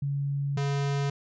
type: tone pair in turn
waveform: sine / square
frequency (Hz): 140.7 / 140.7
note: C#3 / C#3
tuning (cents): +26 / +26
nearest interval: unison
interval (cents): 0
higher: neither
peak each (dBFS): -26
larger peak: neither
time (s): 0.02-0.57 / 0.57-1.1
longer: first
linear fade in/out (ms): 5
effects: resampled to 16000 Hz